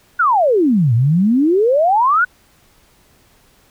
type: exponential two-way sweep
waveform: sine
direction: down then up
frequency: 1512 to 110.4 to 1512 Hz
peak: -10 dBFS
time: 0.19-2.25 s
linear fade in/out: 10 ms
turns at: 0.94 s
effects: pink hiss -53 dBFS RMS until 3.7 s